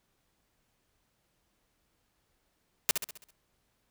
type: noise with echo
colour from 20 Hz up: white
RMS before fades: -24 dBFS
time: 2.89-2.91 s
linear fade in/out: 0 ms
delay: 66 ms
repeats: 6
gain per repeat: -6 dB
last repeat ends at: 3.306 s
effects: pink hiss -75 dBFS RMS until 3.9 s